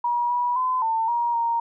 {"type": "tone with pitch steps", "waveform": "sine", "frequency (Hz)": [959, 972, 1019, 898, 947, 931], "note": ["A#5", "B5", "C6", "A5", "A#5", "A#5"], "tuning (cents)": [49, -28, -46, 35, 27, -2], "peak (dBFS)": -20, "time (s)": [0.04, 1.6], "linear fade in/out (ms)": 5, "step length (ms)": 260, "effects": []}